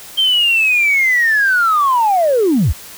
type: linear sweep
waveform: sine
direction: down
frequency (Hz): 3162 to 47.59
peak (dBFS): -9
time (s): 0.17-2.73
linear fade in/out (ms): 20
effects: tanh soft clip ceiling -6 dBFS + white hiss -35 dBFS RMS until 2.97 s